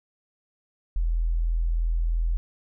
sine tone, 41.53 Hz, E1, 14 cents sharp, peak -21 dBFS, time 0.96-2.37 s, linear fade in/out 0 ms, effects none

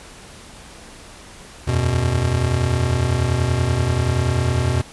square chord, E suspended second, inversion none, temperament just, 82.41 / 92.71 / 123.61 Hz, E2 / F#2 / B2, 0 / +4 / +2 cents, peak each -23 / -24 / -20 dBFS, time 1.67-4.82 s, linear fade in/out 10 ms, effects pink hiss -41 dBFS RMS until 4.92 s + resampled to 24000 Hz

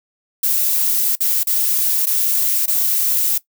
violet noise with dropouts, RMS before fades -17 dBFS, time 0.43-3.38 s, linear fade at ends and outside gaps 5 ms, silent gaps 1.155-1.205 / 1.433-1.47 / 2.058-2.068 / 2.659-2.678 s, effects noise-tail reverb RT60 0.1 s tail -18 dB re dry

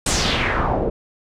pink noise with low-pass filter sweep, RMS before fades -20 dBFS, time 0.06-0.9 s, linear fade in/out 5 ms, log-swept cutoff 8900 to 440 Hz, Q 2.6, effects none

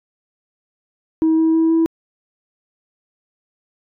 sine tone with pitch steps, 320 / 322.4 / 324.8 / 327.3 Hz, D#4 / E4 / E4 / E4, +49 / -38 / -26 / -12 cents, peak -10 dBFS, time 1.22-1.86 s, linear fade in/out 0 ms, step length 160 ms, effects tanh soft clip ceiling -10 dBFS

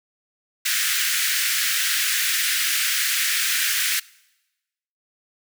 pink high-pass noise, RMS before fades -22 dBFS, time 0.65-4 s, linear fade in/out 10 ms, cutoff 1500 Hz, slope 48 dB/octave, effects noise-tail reverb RT60 1.0 s tail -23 dB re dry

